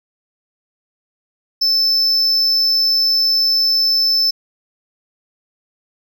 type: tone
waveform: triangle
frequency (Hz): 5274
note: E8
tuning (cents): 0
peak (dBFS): -11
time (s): 1.61-4.31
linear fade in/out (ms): 10
effects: none